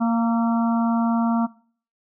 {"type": "harmonic tone with a mistuned harmonic", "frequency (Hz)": 231, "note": "A#3", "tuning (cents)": -16, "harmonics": [1, 3, 4, 5, 6], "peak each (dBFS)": [-18, -28, -30, -32, -34], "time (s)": [0, 1.47], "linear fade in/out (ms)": 20, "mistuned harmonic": 6, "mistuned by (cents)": -32, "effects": ["noise-tail reverb RT60 0.5 s tail -22 dB re dry"]}